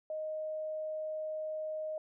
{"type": "tone", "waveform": "sine", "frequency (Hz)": 622.3, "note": "D#5", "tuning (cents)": 0, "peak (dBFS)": -35, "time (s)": [0.1, 1.98], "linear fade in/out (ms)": 2, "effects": []}